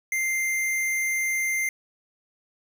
square tone, 2093 Hz, C7, in tune, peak -24 dBFS, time 0.12-1.69 s, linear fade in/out 2 ms, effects none

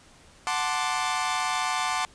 sawtooth chord, D dominant seventh, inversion first, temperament equal, 740 / 880 / 1046.5 / 1174.7 Hz, F#5 / A5 / C6 / D6, 0 / 0 / 0 / 0 cents, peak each -27 dBFS, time 0.47-2.05 s, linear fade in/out 0 ms, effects pink hiss -54 dBFS RMS until 2.14 s + resampled to 22050 Hz

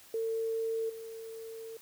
sine tone with level steps, 450.5 Hz, A4, 41 cents sharp, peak -30 / -41 dBFS, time 0.14-1.77 s, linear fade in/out 2 ms, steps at 0.89 s, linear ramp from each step 10 ms, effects white hiss -56 dBFS RMS until 1.81 s

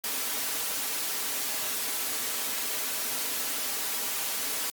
white noise with comb filter, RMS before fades -31 dBFS, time 0.04-4.7 s, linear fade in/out 0 ms, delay 5.6 ms, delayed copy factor -0.6, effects high-pass 200 Hz 12 dB/octave + Opus 48 kbps

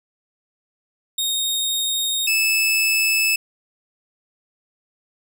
sawtooth tone pair in turn, 3712 / 2616 Hz, A#7 / E7, -8 / -14 cents, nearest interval tritone, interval 606 cents, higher first, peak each -17 / -13 dBFS, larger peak second, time 1.18-2.27 / 2.27-3.36 s, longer neither, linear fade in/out 5 ms, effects none

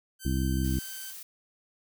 5% pulse tone, 1546 Hz, G6, 24 cents flat, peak -29 dBFS, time 0.19-1.14 s, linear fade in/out 50 ms
harmonic tone, 65.3 Hz, C2, 3 cents flat, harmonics 1 / 2 / 3 / 4 / 5, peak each -28 / -31 / -33 / -34 / -35 dBFS, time 0.25-0.79 s, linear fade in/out 5 ms
blue noise, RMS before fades -43 dBFS, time 0.64-1.23 s, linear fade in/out 5 ms
effects none

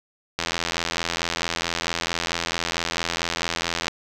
click train, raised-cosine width 0.2 ms, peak -6 dBFS, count 296, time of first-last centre 0.39-3.881 s, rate 84.5 Hz, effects 8-bit

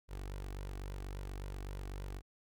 sawtooth tone with flanger, 48.17 Hz, G1, 30 cents flat, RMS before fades -43 dBFS, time 0.08-2.22 s, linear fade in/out 50 ms, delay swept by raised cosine 2 to 2.69 ms, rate 3.6 Hz, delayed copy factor +0.5, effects none

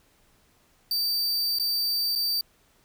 45% pulse tone with dropouts, 4639 Hz, D8, 22 cents flat, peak -23 dBFS, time 0.91-2.41 s, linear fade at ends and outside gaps 2 ms, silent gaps 1.587-1.597 / 2.153-2.158 s, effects pink hiss -63 dBFS RMS until 2.84 s

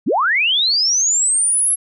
sine linear sweep, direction up, 138.59 to 11175 Hz, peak -13 dBFS, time 0.06-1.76 s, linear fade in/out 20 ms, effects none

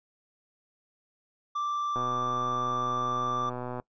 triangle tone, 1174.7 Hz, D6, in tune, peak -26 dBFS, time 1.55-3.5 s, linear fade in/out 10 ms
click train, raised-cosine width 1 ms, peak -22 dBFS, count 229, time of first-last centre 1.96-3.799 s, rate 124 Hz
effects noise-tail reverb RT60 0.1 s tail -22 dB re dry + resampled to 16000 Hz

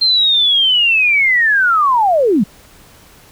sine linear sweep, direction down, 4186 to 171.5 Hz, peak -9 dBFS, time 0.01-2.44 s, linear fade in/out 10 ms, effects pink hiss -44 dBFS RMS until 3.31 s

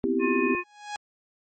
sine chord, C major seventh, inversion third, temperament equal, 246.9 / 261.6 / 329.6 / 392 Hz, B3 / C4 / E4 / G4, 0 / 0 / 0 / 0 cents, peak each -29 / -28 / -28 / -26 dBFS, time 0.04-0.55 s, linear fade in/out 0 ms
harmonic tone, 356.2 Hz, F4, 34 cents sharp, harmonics 1 / 3 / 5 / 7, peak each -31 / -31 / -35 / -29 dBFS, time 0.19-0.64 s, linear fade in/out 50 ms
sawtooth tone with exponential growth, 830.6 Hz, G#5, in tune, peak -25 dBFS, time 0.57-0.96 s, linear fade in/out 0 ms, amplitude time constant 84 ms
effects MP3 32 kbps

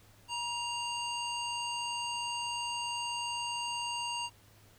harmonic tone with a mistuned harmonic, 932.3 Hz, A#5, in tune, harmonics 1 / 3 / 5 / 7 / 9, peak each -37 / -37 / -43 / -47 / -47 dBFS, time 0.28-4.3 s, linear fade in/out 50 ms, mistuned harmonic 1, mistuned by +40 cents, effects added 104 Hz sine -62 dBFS peak until 4.78 s + pink hiss -62 dBFS RMS until 4.78 s

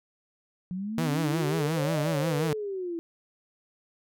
sine exponential two-way sweep, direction up then down, 176.7 to 622.3 to 328.7 Hz, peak -30 dBFS, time 0.71-2.99 s, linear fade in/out 0 ms, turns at 1.98 s
sawtooth tone with vibrato, 154.3 Hz, D#3, 14 cents flat, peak -22 dBFS, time 0.98-2.53 s, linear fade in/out 0 ms, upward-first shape sine, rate 5.6 Hz, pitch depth 120 cents each way
effects none

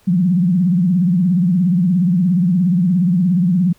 sine tone with vibrato, 178.9 Hz, F3, 42 cents sharp, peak -11 dBFS, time 0.07-3.73 s, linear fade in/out 10 ms, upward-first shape triangle, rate 17 Hz, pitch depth 180 cents each way, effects pink hiss -54 dBFS RMS until 3.78 s

